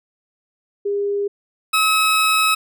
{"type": "tone pair in turn", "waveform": ["sine", "20% pulse"], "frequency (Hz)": [404.5, 1284.2], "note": ["G#4", "E6"], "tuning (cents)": [-46, -46], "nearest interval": "octave + minor sixth", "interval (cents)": 2000, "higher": "second", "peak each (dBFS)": [-18, -9], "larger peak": "second", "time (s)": [[0.85, 1.28], [1.73, 2.55]], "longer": "second", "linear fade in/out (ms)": 10, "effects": []}